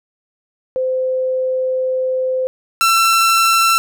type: tone pair in turn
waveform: sine / sawtooth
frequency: 516 / 1343.8 Hz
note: C5 / E6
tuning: -24 / +33 cents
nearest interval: octave + perfect fourth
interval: 1657 cents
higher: second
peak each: -15 / -7 dBFS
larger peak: second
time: 0.76-2.47 / 2.81-3.78 s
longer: first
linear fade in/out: 0 ms
effects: none